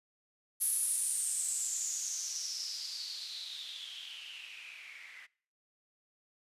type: noise with low-pass filter sweep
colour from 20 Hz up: violet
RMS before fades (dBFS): -38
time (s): 0.6-5.27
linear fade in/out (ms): 20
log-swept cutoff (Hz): 11000 to 2000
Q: 7.4
effects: noise-tail reverb RT60 0.5 s tail -23 dB re dry + resampled to 32000 Hz